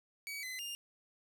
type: tone with pitch steps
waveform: sawtooth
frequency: 2269 / 2031 / 2812 Hz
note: C#7 / B6 / F7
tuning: +40 / +48 / +11 cents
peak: -37 dBFS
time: 0.27-0.75 s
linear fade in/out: 0 ms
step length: 160 ms
effects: none